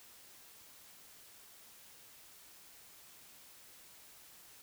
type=silence; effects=white hiss -58 dBFS RMS until 4.62 s